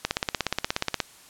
click train, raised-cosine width 0.2 ms, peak -6 dBFS, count 17, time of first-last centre 0.05-1.002 s, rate 16.8 Hz, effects white hiss -51 dBFS RMS until 1.29 s + low-pass 11000 Hz 12 dB/octave

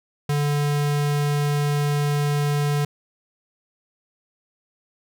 square tone, 145.7 Hz, D3, 13 cents flat, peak -20 dBFS, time 0.29-2.85 s, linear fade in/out 5 ms, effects none

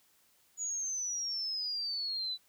sine exponential sweep, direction down, 6900 to 3951 Hz, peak -33 dBFS, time 0.57-2.38 s, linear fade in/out 50 ms, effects white hiss -68 dBFS RMS until 2.48 s

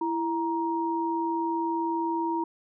sine tone pair together, 332.3 / 940 Hz, E4 / A#5, +14 / +14 cents, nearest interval octave + tritone, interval 1800 cents, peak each -28 dBFS, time 0.01-2.44 s, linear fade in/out 5 ms, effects none

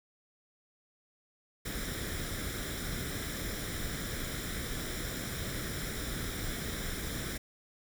pink noise with comb filter, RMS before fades -37 dBFS, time 1.65-7.38 s, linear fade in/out 10 ms, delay 0.55 ms, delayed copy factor +0.65, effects none

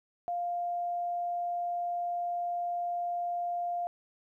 sine tone, 700 Hz, F5, 4 cents sharp, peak -30 dBFS, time 0.28-3.87 s, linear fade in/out 0 ms, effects 12-bit

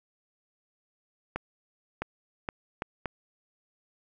accelerating click train, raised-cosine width 0.5 ms, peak -16 dBFS, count 5, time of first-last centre 1.36-3.058 s, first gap 660 ms, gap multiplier 0.71, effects none

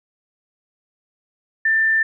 sine tone, 1782 Hz, A6, 22 cents sharp, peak -14 dBFS, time 1.65-2.03 s, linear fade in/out 5 ms, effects none

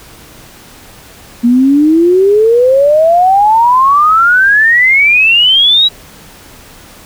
sine exponential sweep, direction up, 233.1 to 3917 Hz, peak -4 dBFS, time 1.43-5.89 s, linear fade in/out 20 ms, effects pink hiss -36 dBFS RMS until 7.05 s

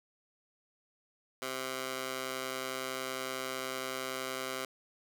15% pulse tone with high-pass filter, 130.81 Hz, C3, in tune, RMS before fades -38 dBFS, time 1.42-4.65 s, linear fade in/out 2 ms, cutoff 570 Hz, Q 0.54, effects none

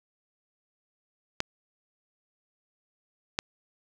clicks, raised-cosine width 0.2 ms, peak -9 dBFS, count 2, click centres 1.404 / 3.389 s, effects none

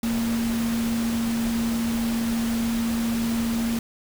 sine tone in noise, 230.5 Hz, A#3, 19 cents flat, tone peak -22 dBFS, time 0.03-3.79 s, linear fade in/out 2 ms, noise pink, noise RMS -33 dBFS, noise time 0.03-3.79 s, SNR +8 dB, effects none

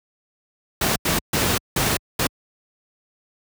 pink noise bursts at uneven times, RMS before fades -20 dBFS, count 5, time 0.81-0.96 / 1.05-1.19 / 1.33-1.58 / 1.76-1.97 / 2.19-2.27 s, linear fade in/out 5 ms, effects high-pass 60 Hz 12 dB/octave

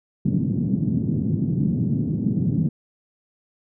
pink band-pass noise, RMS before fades -22 dBFS, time 0.25-2.69 s, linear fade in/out 5 ms, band 130 to 240 Hz, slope 24 dB/octave, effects none

